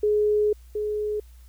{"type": "tone pair in turn", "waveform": "sine", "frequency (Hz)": [420.2, 421.7], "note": ["G#4", "G#4"], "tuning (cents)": [20, 26], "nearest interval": "unison", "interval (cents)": 6, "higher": "second", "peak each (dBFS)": [-18, -24], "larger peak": "first", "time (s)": [[0.03, 0.53], [0.75, 1.2]], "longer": "first", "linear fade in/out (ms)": 5, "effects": ["added 60 Hz sine -45 dBFS peak until 1.48 s", "white hiss -61 dBFS RMS until 1.48 s"]}